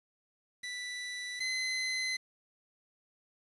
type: tone pair in turn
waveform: 25% pulse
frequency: 1975.5 / 2042 Hz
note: B6 / C7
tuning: 0 / -43 cents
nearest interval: minor second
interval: 57 cents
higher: second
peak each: -34 / -28 dBFS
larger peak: second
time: 0.63-1.4 / 1.4-2.17 s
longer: neither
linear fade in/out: 10 ms
effects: resampled to 24000 Hz + 9-bit